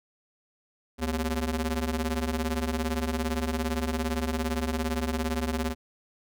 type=ring-modulated tone; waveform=sawtooth; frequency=157.7 Hz; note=D#3; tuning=24 cents sharp; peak=-20 dBFS; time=0.98-5.75 s; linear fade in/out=50 ms; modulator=87.6 Hz; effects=none